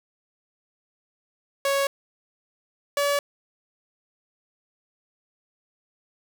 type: tone pair in turn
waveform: sawtooth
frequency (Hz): 554.4 / 571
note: C#5 / D5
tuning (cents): 0 / -49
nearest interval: minor second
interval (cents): 51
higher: second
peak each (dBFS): -17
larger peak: neither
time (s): 1.65-1.87 / 2.97-3.19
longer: neither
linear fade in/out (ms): 2
effects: none